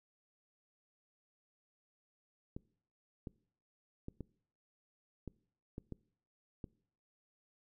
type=clicks; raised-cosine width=3 ms; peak=-30 dBFS; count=8; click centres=2.565 / 3.272 / 4.084 / 4.207 / 5.277 / 5.781 / 5.923 / 6.642 s; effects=noise-tail reverb RT60 0.6 s tail -23 dB re dry